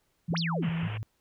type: tone with vibrato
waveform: sine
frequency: 166.8 Hz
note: E3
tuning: 21 cents sharp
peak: -28 dBFS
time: 0.28-0.88 s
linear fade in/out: 10 ms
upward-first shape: triangle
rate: 3.7 Hz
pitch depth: 18 cents each way
type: exponential two-way sweep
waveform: sine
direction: up then down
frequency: 74.1 to 5920 to 109.1 Hz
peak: -31 dBFS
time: 0.3-0.7 s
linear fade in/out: 5 ms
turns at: 0.38 s
type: low-pass noise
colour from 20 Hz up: white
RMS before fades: -42 dBFS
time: 0.62-0.98 s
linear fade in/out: 10 ms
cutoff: 3100 Hz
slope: 96 dB/octave
type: tone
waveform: sine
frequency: 108.3 Hz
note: A2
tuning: 27 cents flat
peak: -32 dBFS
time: 0.83-1.03 s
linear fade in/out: 0 ms
effects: pink hiss -73 dBFS RMS until 1.2 s